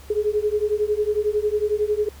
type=beating tone pair; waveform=sine; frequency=415.3 / 426.3 Hz; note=G#4 / G#4; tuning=0 / +45 cents; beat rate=11 Hz; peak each=-22 dBFS; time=0.1-2.09 s; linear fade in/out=5 ms; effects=added 70 Hz sine -42 dBFS peak until 2.2 s + pink hiss -48 dBFS RMS until 2.2 s